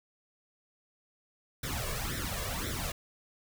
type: noise with flanger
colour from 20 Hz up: pink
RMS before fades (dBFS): -35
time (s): 1.63-2.92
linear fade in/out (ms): 5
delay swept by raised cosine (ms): 0.53 to 1.83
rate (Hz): 1.9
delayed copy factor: +0.85
effects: none